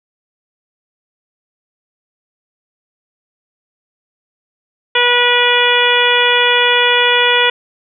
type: harmonic tone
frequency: 486.1 Hz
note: B4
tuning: 28 cents flat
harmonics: 1 / 2 / 3 / 4 / 5 / 6 / 7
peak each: -17 / -17 / -17 / -17 / -17 / -17 / -17 dBFS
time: 4.95-7.5 s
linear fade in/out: 5 ms
effects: none